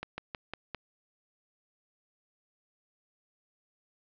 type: slowing click train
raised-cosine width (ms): 0.3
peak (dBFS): -20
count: 5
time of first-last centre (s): 0.03-0.747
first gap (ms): 150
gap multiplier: 1.12
effects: low-pass 4000 Hz 12 dB/octave